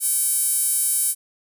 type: tone with high-pass filter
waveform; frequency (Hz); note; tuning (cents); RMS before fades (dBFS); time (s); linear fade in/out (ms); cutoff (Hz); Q
sawtooth; 770; G5; -31; -21; 0-1.15; 50; 9900; 3.5
effects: none